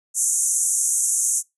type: band-pass noise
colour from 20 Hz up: pink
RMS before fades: -21 dBFS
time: 0.14-1.43 s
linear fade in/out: 50 ms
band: 6200 to 11000 Hz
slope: 96 dB/octave
effects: noise-tail reverb RT60 0.2 s tail -24 dB re dry